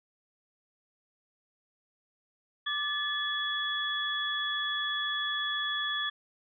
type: tone cluster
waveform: sine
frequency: 1181 / 1733 / 3379 Hz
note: D6 / A6 / G#7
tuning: +9 / -27 / +29 cents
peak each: -37 / -33 / -32 dBFS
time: 2.66-6.1 s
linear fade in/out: 10 ms
effects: none